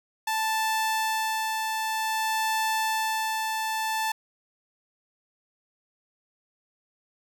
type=tone with tremolo; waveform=sawtooth; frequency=880 Hz; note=A5; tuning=in tune; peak=-20 dBFS; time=0.27-4.12 s; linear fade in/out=5 ms; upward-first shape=sine; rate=0.53 Hz; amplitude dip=30%; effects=none